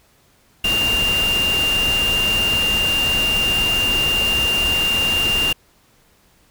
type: tone in noise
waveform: sine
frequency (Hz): 2794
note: F7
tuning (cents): 0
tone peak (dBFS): -16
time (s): 0.64-5.53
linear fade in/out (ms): 5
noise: pink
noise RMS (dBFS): -25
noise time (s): 0.64-5.53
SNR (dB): +6
effects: pink hiss -56 dBFS RMS until 6.5 s